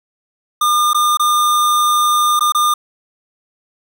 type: tone with dropouts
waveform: square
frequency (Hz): 1208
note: D6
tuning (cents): +48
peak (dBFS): -12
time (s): 0.61-2.74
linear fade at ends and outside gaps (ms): 5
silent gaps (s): 0.933-0.945 / 1.172-1.195 / 2.394-2.407 / 2.522-2.547
effects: none